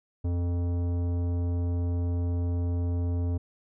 sine tone with tanh clipping, 87.2 Hz, F2, 2 cents flat, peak -27 dBFS, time 0.24-3.38 s, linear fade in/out 10 ms, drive 14 dB, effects none

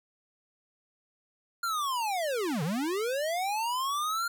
square linear two-way sweep, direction down then up, 1410 to 138.59 to 1410 Hz, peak -29 dBFS, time 1.63-4.28 s, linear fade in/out 5 ms, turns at 2.63 s, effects none

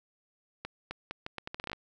accelerating click train, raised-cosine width 0.3 ms, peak -21 dBFS, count 13, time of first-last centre 0.65-1.731 s, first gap 260 ms, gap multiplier 0.77, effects none

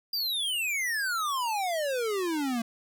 square exponential sweep, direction down, 4859 to 224.8 Hz, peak -28 dBFS, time 0.13-2.62 s, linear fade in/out 5 ms, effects none

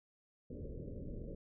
pink low-pass noise, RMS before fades -45 dBFS, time 0.5-1.35 s, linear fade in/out 5 ms, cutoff 570 Hz, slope 96 dB/octave, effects none

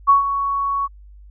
sine tone with ADSR envelope, 1115 Hz, C#6, 10 cents sharp, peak -7 dBFS, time 0.07-0.88 s, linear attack 26 ms, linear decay 130 ms, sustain -11 dB, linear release 31 ms, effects added 50 Hz sine -40 dBFS peak until 1.3 s

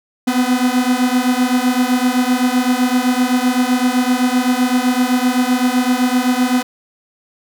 45% pulse beating tone pair, 246.9 / 254.7 Hz, B3 / C4, 0 / -46 cents, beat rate 7.8 Hz, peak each -16 dBFS, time 0.27-6.63 s, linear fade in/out 10 ms, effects none

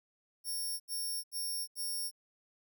5% pulse tone bursts, 5500 Hz, F8, 27 cents flat, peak -29 dBFS, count 4, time 0.44-2.114 s, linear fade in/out 50 ms, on 360 ms, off 78 ms, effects none

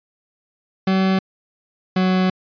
40% pulse tone pair in turn, 190 / 185.77 Hz, F#3 / F#3, +46 / +7 cents, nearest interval unison, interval 39 cents, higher first, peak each -14 dBFS, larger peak neither, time 0.87-1.19 / 1.96-2.3 s, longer second, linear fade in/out 5 ms, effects resampled to 11025 Hz

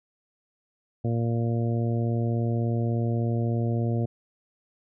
harmonic tone, 116.54 Hz, A#2, in tune, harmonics 1 / 2 / 3 / 4 / 5 / 6, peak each -24 / -30 / -34 / -36 / -38 / -40 dBFS, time 1.04-4.06 s, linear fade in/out 10 ms, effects none

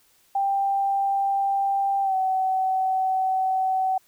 sine tone with pitch glide, 789 to 756.9 Hz, G5 to F#5, +11 to +39 cents, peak -20 dBFS, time 0.35-3.98 s, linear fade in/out 5 ms, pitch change -72 cents, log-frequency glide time 2.02-2.15 s, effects white hiss -61 dBFS RMS until 4.07 s

